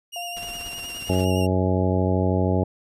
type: tone with vibrato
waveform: sawtooth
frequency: 2813 Hz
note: F7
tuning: 12 cents sharp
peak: -29 dBFS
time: 0.12-1.47 s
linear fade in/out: 20 ms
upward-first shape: square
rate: 9.7 Hz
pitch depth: 27 cents each way
type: tone with exponential decay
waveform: sine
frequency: 698.5 Hz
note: F5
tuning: in tune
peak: -30 dBFS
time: 0.16-1.77 s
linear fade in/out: 2 ms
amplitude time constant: 350 ms
type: noise with tremolo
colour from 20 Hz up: pink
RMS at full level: -39 dBFS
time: 0.36-1.25 s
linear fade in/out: 10 ms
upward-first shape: triangle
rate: 17 Hz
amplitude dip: 60%
type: harmonic tone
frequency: 92.8 Hz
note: F#2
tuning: 6 cents sharp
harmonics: 1 / 2 / 3 / 4 / 5 / 6 / 7 / 9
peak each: -22 / -25 / -27 / -28 / -29 / -30 / -30 / -32 dBFS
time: 1.09-2.64 s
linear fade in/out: 5 ms
effects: resampled to 32000 Hz